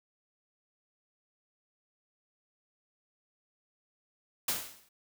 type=noise with exponential decay; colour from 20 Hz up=white; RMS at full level=-28 dBFS; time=4.48-4.89 s; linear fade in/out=5 ms; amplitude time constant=87 ms; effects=none